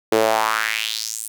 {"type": "tone with high-pass filter sweep", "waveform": "sawtooth", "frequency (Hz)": 110.3, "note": "A2", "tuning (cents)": 5, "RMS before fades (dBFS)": -21, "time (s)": [0.12, 1.28], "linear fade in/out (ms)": 5, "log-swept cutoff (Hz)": [390, 10000], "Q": 3.2, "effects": []}